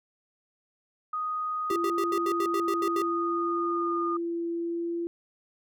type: tone with pitch glide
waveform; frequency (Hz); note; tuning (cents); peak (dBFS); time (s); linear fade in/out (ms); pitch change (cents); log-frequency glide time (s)
sine; 1244.5 to 1220.3; D#6 to D#6; 0 to -34; -28; 1.13-4.17; 5; -34; 2.86-3.9
type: tone bursts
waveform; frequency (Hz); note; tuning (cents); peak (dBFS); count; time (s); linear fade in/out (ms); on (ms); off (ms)
square; 392; G4; 0; -29; 10; 1.7-3.02; 2; 60; 80
type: tone with vibrato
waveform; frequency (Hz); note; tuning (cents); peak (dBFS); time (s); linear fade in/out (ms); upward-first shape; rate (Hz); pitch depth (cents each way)
sine; 340; F4; -46; -28; 1.71-5.07; 0; triangle; 0.63; 10
effects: none